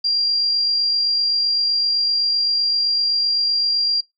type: tone with amplitude modulation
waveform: sine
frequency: 4765 Hz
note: D8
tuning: 24 cents sharp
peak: -15 dBFS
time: 0.04-4.01 s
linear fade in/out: 10 ms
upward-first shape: sine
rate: 47.8 Hz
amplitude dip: 30%
effects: noise-tail reverb RT60 0.2 s tail -26 dB re dry